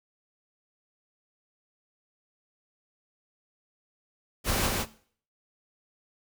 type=noise with echo; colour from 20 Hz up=pink; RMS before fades=-27 dBFS; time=4.44-4.7 s; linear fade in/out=50 ms; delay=160 ms; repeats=1; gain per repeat=-2 dB; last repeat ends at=4.86 s; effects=noise-tail reverb RT60 0.5 s tail -17 dB re dry